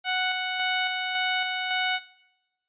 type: tone with tremolo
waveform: 10% pulse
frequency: 740 Hz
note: F#5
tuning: in tune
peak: -15 dBFS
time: 0.04-2 s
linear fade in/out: 50 ms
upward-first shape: square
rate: 1.8 Hz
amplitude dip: 35%
effects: noise-tail reverb RT60 1.0 s tail -20 dB re dry + resampled to 8000 Hz